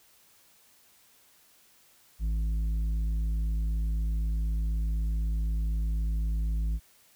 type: tone with tanh clipping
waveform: sine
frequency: 54 Hz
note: A1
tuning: 32 cents flat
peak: -27 dBFS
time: 2.19-6.8 s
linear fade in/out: 50 ms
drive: 7 dB
effects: white hiss -61 dBFS RMS until 7.15 s